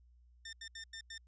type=tone bursts at uneven times; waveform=15% pulse; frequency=1803 Hz; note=A6; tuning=42 cents sharp; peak=-38 dBFS; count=5; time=0.45-0.53 / 0.61-0.68 / 0.75-0.84 / 0.93-1.01 / 1.1-1.18 s; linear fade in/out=5 ms; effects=added 60 Hz sine -61 dBFS peak until 1.27 s + resampled to 16000 Hz